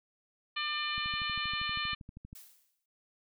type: harmonic tone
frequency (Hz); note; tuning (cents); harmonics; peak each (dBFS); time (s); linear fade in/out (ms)
598; D5; +31; 2 / 3 / 4 / 5 / 6 / 7; -38 / -39 / -38 / -38 / -42 / -41; 0.56-1.95; 10
type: click train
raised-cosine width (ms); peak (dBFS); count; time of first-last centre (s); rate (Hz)
5; -34; 18; 0.98-2.329; 12.6
type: noise with exponential decay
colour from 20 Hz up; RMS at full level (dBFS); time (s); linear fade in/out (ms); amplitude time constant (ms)
blue; -48; 2.35-2.86; 5; 110
effects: none